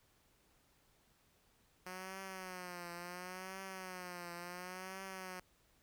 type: tone with vibrato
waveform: 5% pulse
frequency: 182.2 Hz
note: F#3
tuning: 26 cents flat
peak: -34 dBFS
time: 1.86-5.4 s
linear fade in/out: 2 ms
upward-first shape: triangle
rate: 0.71 Hz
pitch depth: 99 cents each way
effects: pink hiss -72 dBFS RMS until 5.82 s